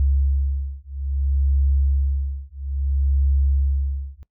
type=beating tone pair; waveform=sine; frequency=68.4 / 69 Hz; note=C#2 / C#2; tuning=-23 / -7 cents; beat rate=0.6 Hz; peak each=-21 dBFS; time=0-4.23 s; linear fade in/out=0 ms; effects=noise-tail reverb RT60 0.1 s tail -20 dB re dry